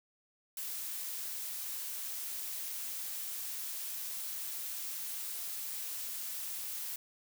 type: noise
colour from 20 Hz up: blue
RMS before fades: -40 dBFS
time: 0.57-6.96 s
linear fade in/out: 2 ms
effects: none